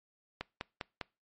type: click train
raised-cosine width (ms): 0.3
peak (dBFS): -20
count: 4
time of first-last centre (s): 0.41-1.012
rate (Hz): 4.98
effects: noise-tail reverb RT60 0.3 s tail -24 dB re dry + MP3 32 kbps